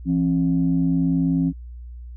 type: tone pair together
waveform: sine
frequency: 169.08 / 268.4 Hz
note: E3 / C4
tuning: +44 / +44 cents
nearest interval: minor sixth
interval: 800 cents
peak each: -19 dBFS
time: 0.05-1.53 s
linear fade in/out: 50 ms
effects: tanh soft clip ceiling -10 dBFS + added 60 Hz sine -34 dBFS peak until 2.16 s